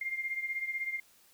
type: beating tone pair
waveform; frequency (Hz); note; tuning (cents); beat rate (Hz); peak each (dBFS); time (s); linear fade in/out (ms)
sine; 2110 / 2126; C7 / C7; +14 / +27; 16; -34 / -39; 0.01-1; 5
effects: white hiss -63 dBFS RMS until 1.33 s